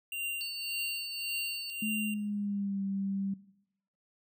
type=tone with tremolo; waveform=square; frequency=2776 Hz; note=F7; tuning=11 cents flat; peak=-32 dBFS; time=0.12-2.14 s; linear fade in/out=2 ms; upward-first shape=triangle; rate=1.8 Hz; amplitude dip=75%
type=tone; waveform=sine; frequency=4506 Hz; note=C#8; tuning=28 cents sharp; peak=-36 dBFS; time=0.41-1.7 s; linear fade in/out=0 ms
type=tone with pitch glide; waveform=sine; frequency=214.8 to 195.84 Hz; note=A3 to G3; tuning=-41 to -1 cents; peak=-31 dBFS; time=1.82-3.34 s; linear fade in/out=5 ms; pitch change=-160 cents; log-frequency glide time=1.92-2.82 s
effects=noise-tail reverb RT60 0.8 s tail -18 dB re dry